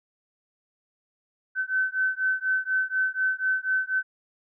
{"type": "beating tone pair", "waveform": "sine", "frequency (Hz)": [1524, 1528.1], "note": ["G6", "G6"], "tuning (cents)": [-49, -45], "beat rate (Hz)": 4.1, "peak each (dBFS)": -26, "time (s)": [1.55, 4.03], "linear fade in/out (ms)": 50, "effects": []}